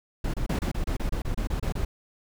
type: noise bursts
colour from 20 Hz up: brown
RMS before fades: -27 dBFS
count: 13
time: 0.24-1.85 s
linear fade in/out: 5 ms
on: 98 ms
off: 28 ms
effects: none